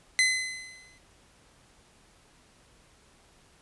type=tone with exponential decay; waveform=sawtooth; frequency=2036 Hz; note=C7; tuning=48 cents flat; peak=-15 dBFS; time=0.19-0.98 s; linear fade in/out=0 ms; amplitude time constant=170 ms; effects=pink hiss -60 dBFS RMS until 3.61 s + resampled to 24000 Hz